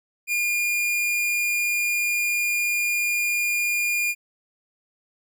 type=tone; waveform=45% pulse; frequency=2419 Hz; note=D#7; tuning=49 cents flat; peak=-21 dBFS; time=0.27-4.15 s; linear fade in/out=50 ms; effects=none